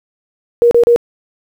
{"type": "tone bursts", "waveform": "sine", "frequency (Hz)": 473.7, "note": "A#4", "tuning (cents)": 28, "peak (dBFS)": -5, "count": 3, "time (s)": [0.62, 0.961], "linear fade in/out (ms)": 0, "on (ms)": 91, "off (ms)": 34, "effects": ["7-bit"]}